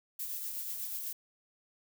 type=noise with tremolo; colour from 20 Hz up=violet; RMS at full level=-37 dBFS; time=0.19-1.13 s; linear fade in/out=5 ms; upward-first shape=triangle; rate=8.2 Hz; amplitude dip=40%; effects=none